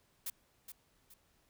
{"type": "noise with echo", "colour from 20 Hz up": "blue", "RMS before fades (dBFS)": -39, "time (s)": [0.26, 0.3], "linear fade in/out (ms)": 5, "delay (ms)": 420, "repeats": 2, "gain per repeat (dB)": -9, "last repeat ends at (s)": 1.14, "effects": ["pink hiss -72 dBFS RMS until 1.49 s"]}